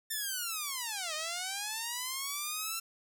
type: linear two-way sweep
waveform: 5% pulse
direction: down then up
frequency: 1800 to 607 to 1355 Hz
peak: -23 dBFS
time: 0.1-2.8 s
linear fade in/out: 10 ms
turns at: 1.14 s
effects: none